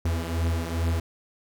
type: beating tone pair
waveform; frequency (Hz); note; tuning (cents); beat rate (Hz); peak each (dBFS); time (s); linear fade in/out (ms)
45% pulse; 82.41 / 84.81; E2 / E2; 0 / +50; 2.4; -26 / -29; 0.05-1; 5
effects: none